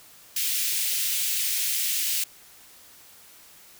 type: high-pass noise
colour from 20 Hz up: white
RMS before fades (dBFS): -26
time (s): 0.36-2.24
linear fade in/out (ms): 5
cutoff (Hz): 2200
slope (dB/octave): 24
effects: white hiss -51 dBFS RMS until 3.79 s